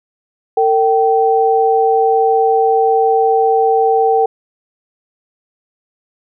sine tone pair together, 452.7 / 773.9 Hz, A4 / G5, +49 / -22 cents, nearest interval major sixth, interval 929 cents, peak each -12 dBFS, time 0.57-4.26 s, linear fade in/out 5 ms, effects none

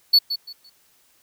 triangle tone with echo, 4435 Hz, C#8, in tune, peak -9 dBFS, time 0.13-0.19 s, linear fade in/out 10 ms, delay 170 ms, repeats 3, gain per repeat -12 dB, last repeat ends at 0.7 s, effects white hiss -60 dBFS RMS until 1.22 s

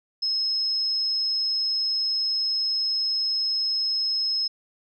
sine tone, 5170 Hz, E8, 34 cents flat, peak -22 dBFS, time 0.22-4.48 s, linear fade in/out 10 ms, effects none

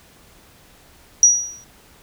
sine tone with exponential decay, 5790 Hz, F#8, 38 cents flat, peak -5 dBFS, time 1.23-1.64 s, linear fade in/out 1 ms, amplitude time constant 89 ms, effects pink hiss -50 dBFS RMS until 2.02 s

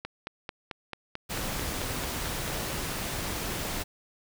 click train, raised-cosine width 0.3 ms, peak -19 dBFS, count 12, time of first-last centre 0.05-2.478 s, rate 4.53 Hz
pink noise, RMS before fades -33 dBFS, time 1.29-3.84 s, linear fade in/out 20 ms
effects none

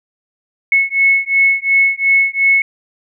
sine beating tone pair, 2194 / 2196.8 Hz, C#7 / C#7, -18 / -16 cents, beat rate 2.8 Hz, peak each -13 dBFS, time 0.72-2.62 s, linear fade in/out 2 ms, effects none

